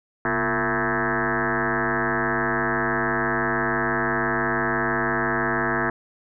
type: tone with frequency modulation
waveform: sine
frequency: 987.8 Hz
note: B5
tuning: in tune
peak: -20 dBFS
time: 0.25-5.9 s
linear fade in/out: 2 ms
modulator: 106 Hz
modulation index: 7.8
effects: none